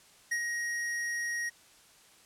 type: tone with ADSR envelope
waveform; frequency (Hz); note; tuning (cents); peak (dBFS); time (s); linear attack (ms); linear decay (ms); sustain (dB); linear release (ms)
square; 1884; A#6; +18; -28; 0.31-1.5; 10; 70; -4; 17
effects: white hiss -59 dBFS RMS until 2.25 s + low-pass 10000 Hz 12 dB/octave